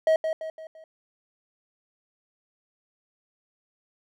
triangle tone with echo, 637 Hz, D#5, 41 cents sharp, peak -15 dBFS, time 0.07-0.16 s, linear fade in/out 2 ms, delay 170 ms, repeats 4, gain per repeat -7 dB, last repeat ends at 0.84 s, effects none

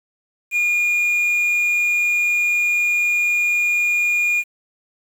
triangle tone, 2428 Hz, D#7, 43 cents flat, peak -14 dBFS, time 0.51-4.44 s, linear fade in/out 50 ms, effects 7-bit

